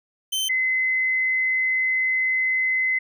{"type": "tone pair in turn", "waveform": ["sawtooth", "sine"], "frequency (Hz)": [3088, 2044], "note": ["G7", "C7"], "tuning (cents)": [-27, -41], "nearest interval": "perfect fifth", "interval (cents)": 714, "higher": "first", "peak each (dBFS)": -19, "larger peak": "neither", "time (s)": [[0.32, 0.49], [0.49, 2.99]], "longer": "second", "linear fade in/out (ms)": 10, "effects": []}